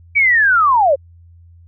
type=linear sweep; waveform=sine; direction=down; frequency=2312 to 509 Hz; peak=-9 dBFS; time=0.15-0.96 s; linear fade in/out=20 ms; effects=added 85 Hz sine -41 dBFS peak until 1.67 s